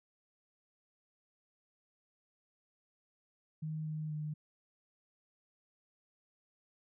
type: tone with pitch steps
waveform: sine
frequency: 156 / 154.7 / 152 Hz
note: D#3 / D#3 / D#3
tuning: +5 / -10 / -40 cents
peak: -36 dBFS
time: 3.62-4.34 s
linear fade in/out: 10 ms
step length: 240 ms
effects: none